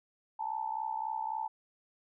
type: tone with amplitude modulation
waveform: sine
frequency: 880 Hz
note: A5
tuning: in tune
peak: -29 dBFS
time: 0.39-1.48 s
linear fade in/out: 10 ms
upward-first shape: sine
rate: 63.7 Hz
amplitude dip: 85%
effects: none